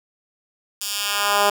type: tone with high-pass filter sweep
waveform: 10% pulse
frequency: 203.9 Hz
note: G#3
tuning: 32 cents flat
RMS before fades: -21 dBFS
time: 0.81-1.5 s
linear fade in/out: 5 ms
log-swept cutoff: 5500 to 530 Hz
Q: 0.88
effects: 7-bit